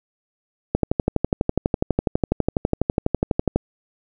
click train, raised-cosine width 2 ms, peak -4 dBFS, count 35, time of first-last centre 0.75-3.56 s, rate 12.1 Hz, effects none

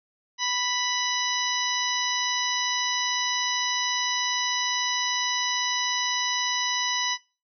harmonic tone with a mistuned harmonic, 987.8 Hz, B5, in tune, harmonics 1 / 2 / 3 / 4 / 5 / 6, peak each -31 / -31 / -31 / -31 / -31 / -31 dBFS, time 0.38-7.18 s, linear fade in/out 50 ms, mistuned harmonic 5, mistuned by +43 cents, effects noise-tail reverb RT60 0.3 s tail -20 dB re dry

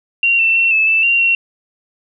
sine tone with pitch steps, 2757 / 2683 / 2712 / 2613 / 2645 / 2763 / 2732 Hz, F7 / E7 / E7 / E7 / E7 / F7 / F7, -23 / +30 / +49 / -16 / +5 / -19 / -39 cents, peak -10 dBFS, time 0.23-1.35 s, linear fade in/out 2 ms, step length 160 ms, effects none

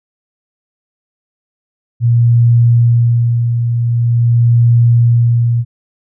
sine tone with tremolo, 118.3 Hz, A#2, 26 cents sharp, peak -5 dBFS, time 2-5.65 s, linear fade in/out 50 ms, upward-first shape sine, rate 0.45 Hz, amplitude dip 50%, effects none

